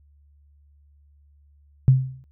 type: tone with exponential decay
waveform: sine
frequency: 130.81 Hz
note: C3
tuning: in tune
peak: -8 dBFS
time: 1.88-2.24 s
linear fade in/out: 0 ms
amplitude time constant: 78 ms
effects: added 72 Hz sine -53 dBFS peak until 2.31 s